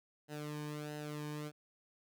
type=tone with flanger; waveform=sawtooth; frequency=149.6 Hz; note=D3; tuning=32 cents sharp; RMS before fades=-43 dBFS; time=0.28-1.52 s; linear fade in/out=50 ms; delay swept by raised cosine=0.87 to 1.49 ms; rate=1.5 Hz; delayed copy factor=-0.75; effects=none